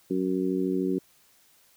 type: harmonic tone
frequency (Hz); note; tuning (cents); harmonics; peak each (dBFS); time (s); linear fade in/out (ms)
93.2; F#2; +13; 2 / 3 / 4 / 5; -30 / -28 / -28 / -38; 0.1-0.99; 10
effects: white hiss -61 dBFS RMS until 1.76 s